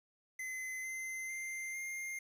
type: tone with pitch steps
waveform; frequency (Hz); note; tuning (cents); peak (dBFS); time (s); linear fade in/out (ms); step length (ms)
square; 2043 / 2067 / 2091 / 2115; C7 / C7 / C7 / C7; -42 / -22 / -2 / +18; -40; 0.39-2.19; 5; 450
effects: resampled to 32000 Hz + 11-bit

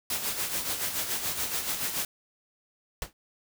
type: noise with tremolo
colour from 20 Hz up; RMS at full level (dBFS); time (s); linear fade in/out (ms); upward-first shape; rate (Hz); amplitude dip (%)
white; -29; 0.1-2.05; 2; sine; 7; 55
type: noise with exponential decay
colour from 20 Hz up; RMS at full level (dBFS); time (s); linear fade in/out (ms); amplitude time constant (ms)
pink; -30; 3.02-3.13; 1; 22
effects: none

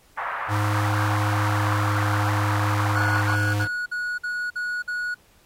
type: band-pass noise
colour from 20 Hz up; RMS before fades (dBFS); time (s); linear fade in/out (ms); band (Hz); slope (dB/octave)
pink; -29; 0.17-3.36; 10; 880 to 1600; 24
type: tone with pitch glide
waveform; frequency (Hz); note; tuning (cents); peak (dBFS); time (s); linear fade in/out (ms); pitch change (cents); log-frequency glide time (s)
square; 103.83 to 103.17; G#2 to G#2; 0 to -11; -22; 0.48-3.68; 50; -11; 1.28-2.06
type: tone bursts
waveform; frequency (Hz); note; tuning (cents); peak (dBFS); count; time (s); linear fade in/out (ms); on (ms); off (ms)
triangle; 1459; F#6; -25; -23; 7; 2.95-5.146; 10; 270; 51
effects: pink hiss -57 dBFS RMS until 5.45 s + AAC 48 kbps

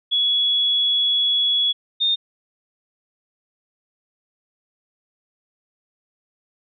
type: tone pair in turn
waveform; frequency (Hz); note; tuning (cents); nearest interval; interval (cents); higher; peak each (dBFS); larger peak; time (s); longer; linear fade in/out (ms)
sine; 3375 / 3651; G#7 / A#7; +27 / -37; minor second; 136; second; -16; neither; 0.11-1.73 / 2-2.16; first; 20
effects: none

